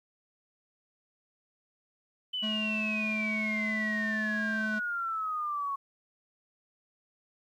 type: exponential sweep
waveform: sine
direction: down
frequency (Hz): 3031 to 1100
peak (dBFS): -30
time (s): 2.33-5.76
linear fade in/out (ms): 10
type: tone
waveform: square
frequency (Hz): 215.4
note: A3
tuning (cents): -37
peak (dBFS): -33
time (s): 2.42-4.8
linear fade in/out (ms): 20
effects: low-pass 5000 Hz 12 dB/octave + 11-bit